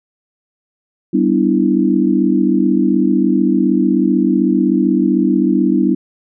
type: chord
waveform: sine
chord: E minor seventh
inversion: first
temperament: equal with one note detuned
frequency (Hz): 193.97 / 246.9 / 293.7 / 329.6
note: G3 / B3 / D4 / E4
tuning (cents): -18 / 0 / 0 / 0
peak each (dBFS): -16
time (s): 1.13-5.95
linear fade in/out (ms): 10
effects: none